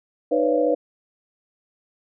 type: tone cluster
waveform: sine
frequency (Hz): 307 / 495.1 / 551 / 584 / 685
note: D#4 / B4 / C#5 / D5 / F5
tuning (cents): -23 / +4 / -11 / -10 / -34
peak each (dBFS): -24 / -20 / -23 / -28 / -28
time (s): 0.31-0.75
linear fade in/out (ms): 10
effects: none